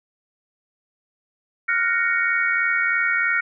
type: chord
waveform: sine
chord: Gb major seventh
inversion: third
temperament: equal with one note detuned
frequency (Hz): 1396.9 / 1480 / 1864.7 / 2233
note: F6 / Gb6 / Bb6 / Db7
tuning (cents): 0 / 0 / 0 / +12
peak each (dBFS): -23 / -26 / -23 / -23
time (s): 1.68-3.41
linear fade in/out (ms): 10
effects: none